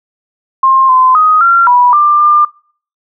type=tone with pitch steps; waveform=sine; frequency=1061 / 1028 / 1251 / 1374 / 980 / 1189 / 1197 Hz; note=C6 / C6 / D#6 / F6 / B5 / D6 / D6; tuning=+24 / -31 / +9 / -29 / -14 / +21 / +33 cents; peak=-4 dBFS; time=0.63-2.45 s; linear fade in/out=5 ms; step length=260 ms; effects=noise-tail reverb RT60 0.5 s tail -25 dB re dry